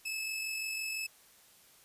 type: tone with amplitude modulation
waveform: sawtooth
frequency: 2603 Hz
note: E7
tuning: 22 cents flat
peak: -30 dBFS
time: 0.05-1.07 s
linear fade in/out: 10 ms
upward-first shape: sine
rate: 45.9 Hz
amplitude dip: 35%
effects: white hiss -61 dBFS RMS until 1.84 s + resampled to 32000 Hz